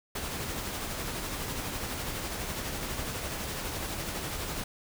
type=noise with tremolo; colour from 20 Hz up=pink; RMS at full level=-34 dBFS; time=0.15-4.64 s; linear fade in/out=5 ms; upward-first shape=sine; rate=12 Hz; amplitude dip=30%; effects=none